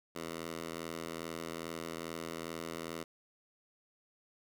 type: tone with high-pass filter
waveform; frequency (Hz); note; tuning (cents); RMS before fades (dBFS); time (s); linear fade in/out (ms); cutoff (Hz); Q
10% pulse; 82.41; E2; 0; -42; 0.15-3.04; 10; 220; 0.52
effects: none